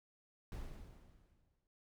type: noise with exponential decay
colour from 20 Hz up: brown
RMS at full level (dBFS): -43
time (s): 0.52-1.67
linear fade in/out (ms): 1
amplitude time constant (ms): 250
effects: none